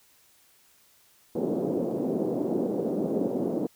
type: band-pass noise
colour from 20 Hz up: pink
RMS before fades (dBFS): -28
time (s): 1.35-3.67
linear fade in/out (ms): 5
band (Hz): 210 to 520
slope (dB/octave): 24
effects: white hiss -61 dBFS RMS until 3.75 s